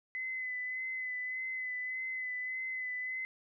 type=tone with vibrato; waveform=sine; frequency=2024 Hz; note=B6; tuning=42 cents sharp; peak=-35 dBFS; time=0.15-3.25 s; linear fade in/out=0 ms; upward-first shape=sine; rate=1.7 Hz; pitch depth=23 cents each way; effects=none